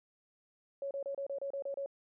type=tone bursts; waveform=sine; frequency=555 Hz; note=C#5; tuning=2 cents sharp; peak=-35 dBFS; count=9; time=0.82-1.861 s; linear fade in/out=2 ms; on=89 ms; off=30 ms; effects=none